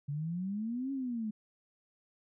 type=exponential two-way sweep; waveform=sine; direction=up then down; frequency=139.6 to 277.2 to 209.8 Hz; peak=-33 dBFS; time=0.08-1.31 s; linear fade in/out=10 ms; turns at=0.92 s; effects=none